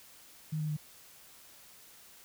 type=tone with pitch steps; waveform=sine; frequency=155.56 / 153.51 / 151.48 Hz; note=D#3 / D#3 / D#3; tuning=0 / -23 / -46 cents; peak=-31 dBFS; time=0.52-0.769 s; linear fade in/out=10 ms; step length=83 ms; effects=white hiss -56 dBFS RMS until 2.24 s